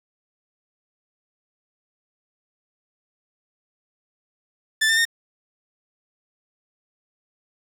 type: tone with pitch steps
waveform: sawtooth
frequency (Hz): 1760 / 1797 / 1834.7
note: A6 / A6 / A#6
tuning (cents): 0 / +36 / -28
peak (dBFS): -13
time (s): 4.81-5.053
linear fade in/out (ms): 10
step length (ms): 81
effects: low-pass 11000 Hz 12 dB/octave + 7-bit